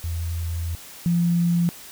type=tone pair in turn; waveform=sine; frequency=83.7 / 171.91 Hz; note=E2 / F3; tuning=+27 / -27 cents; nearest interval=octave; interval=1246 cents; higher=second; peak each=-24 / -17 dBFS; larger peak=second; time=0.04-0.75 / 1.06-1.69 s; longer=first; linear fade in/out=0 ms; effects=white hiss -42 dBFS RMS until 1.91 s